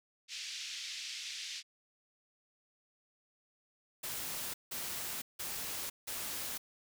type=band-pass noise; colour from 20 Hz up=white; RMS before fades=-43 dBFS; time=0.28-1.63 s; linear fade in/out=50 ms; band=2200 to 5800 Hz; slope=24 dB/octave
type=noise bursts; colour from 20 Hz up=white; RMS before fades=-40 dBFS; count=4; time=4.03-6.58 s; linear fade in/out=10 ms; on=510 ms; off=170 ms
effects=none